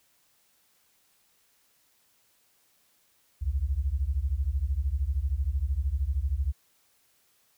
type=beating tone pair; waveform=sine; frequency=62.3 / 75.3 Hz; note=B1 / D2; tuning=+16 / +44 cents; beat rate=13 Hz; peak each=-28 dBFS; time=3.41-6.53 s; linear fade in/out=20 ms; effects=white hiss -67 dBFS RMS until 7.57 s